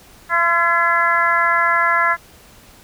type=harmonic tone with a mistuned harmonic; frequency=339.2 Hz; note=E4; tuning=50 cents sharp; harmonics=2 / 3 / 4 / 5 / 6; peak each=-24 / -19 / -18 / -18 / -22 dBFS; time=0.29-2.17 s; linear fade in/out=50 ms; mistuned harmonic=3; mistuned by=+17 cents; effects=pink hiss -46 dBFS RMS until 2.83 s

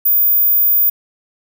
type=tone; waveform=sine; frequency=14880 Hz; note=A#9; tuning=4 cents flat; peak=-7 dBFS; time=0.05-0.9 s; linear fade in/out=10 ms; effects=tanh soft clip ceiling -8 dBFS

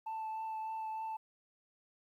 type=tone with vibrato; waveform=sine; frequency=881 Hz; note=A5; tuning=2 cents sharp; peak=-35 dBFS; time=0.06-1.17 s; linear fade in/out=10 ms; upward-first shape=triangle; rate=3.3 Hz; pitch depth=14 cents each way; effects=tanh soft clip ceiling -36 dBFS + 12-bit

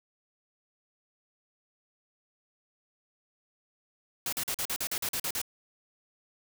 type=noise bursts; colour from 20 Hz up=white; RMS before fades=-32 dBFS; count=11; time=4.26-5.416 s; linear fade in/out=2 ms; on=66 ms; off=43 ms; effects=none

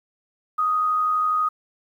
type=tone with amplitude modulation; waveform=sine; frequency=1247 Hz; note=D#6; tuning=3 cents sharp; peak=-17 dBFS; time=0.58-1.49 s; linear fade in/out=10 ms; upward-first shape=sine; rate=92.3 Hz; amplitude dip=30%; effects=9-bit

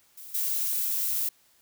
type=noise with level steps; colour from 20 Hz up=violet; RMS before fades=-44 / -28 dBFS; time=0.17-1.29 s; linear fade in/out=5 ms; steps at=0.34 s; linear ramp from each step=10 ms; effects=white hiss -63 dBFS RMS until 1.61 s

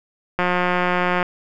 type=click train; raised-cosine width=0.5 ms; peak=-5 dBFS; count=151; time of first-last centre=0.39-1.228 s; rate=179 Hz; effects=none

